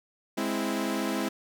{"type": "chord", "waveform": "sawtooth", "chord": "Ab augmented", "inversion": "none", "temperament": "equal", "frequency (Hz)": [207.7, 261.6, 329.6], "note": ["Ab3", "C4", "E4"], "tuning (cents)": [0, 0, 0], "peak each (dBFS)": -28, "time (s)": [0.37, 1.29], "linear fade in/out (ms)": 10, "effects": []}